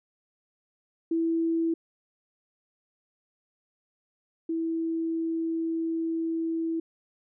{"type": "tone pair in turn", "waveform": "sine", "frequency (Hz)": [329.6, 327.7], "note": ["E4", "E4"], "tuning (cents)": [0, -10], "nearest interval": "unison", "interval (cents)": 10, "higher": "first", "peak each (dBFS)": [-23, -26], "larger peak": "first", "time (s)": [[1.11, 1.74], [4.49, 6.8]], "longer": "second", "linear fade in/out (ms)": 5, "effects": []}